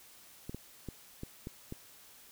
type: clicks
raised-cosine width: 3 ms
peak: -27 dBFS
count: 6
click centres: 0.495 / 0.546 / 0.887 / 1.234 / 1.471 / 1.724 s
effects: white hiss -57 dBFS RMS until 2.31 s